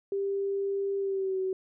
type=tone with pitch glide; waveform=sine; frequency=395.5 to 377.2 Hz; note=G4 to F#4; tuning=+15 to +33 cents; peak=-27 dBFS; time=0.12-1.53 s; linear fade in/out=2 ms; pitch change=-82 cents; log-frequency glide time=0.98-1.39 s; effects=none